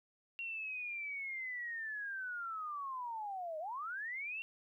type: linear two-way sweep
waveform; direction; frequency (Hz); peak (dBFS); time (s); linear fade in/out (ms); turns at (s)
sine; down then up; 2755 to 606 to 2755; -39; 0.39-4.42; 0; 3.59
effects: 13-bit